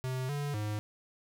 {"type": "tone with pitch steps", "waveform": "square", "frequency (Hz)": [129.1, 144.4, 105.6], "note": ["C3", "D3", "G#2"], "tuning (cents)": [-23, -29, 29], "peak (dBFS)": -33, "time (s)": [0.04, 0.79], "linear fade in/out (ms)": 0, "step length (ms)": 250, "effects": []}